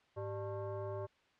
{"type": "tone with frequency modulation", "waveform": "sine", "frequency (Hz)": 103.83, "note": "G#2", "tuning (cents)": 0, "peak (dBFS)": -38, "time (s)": [0.16, 1.07], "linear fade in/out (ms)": 20, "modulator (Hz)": 493, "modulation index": 1.4, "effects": ["white hiss -70 dBFS RMS until 1.39 s", "low-pass 3000 Hz 12 dB/octave"]}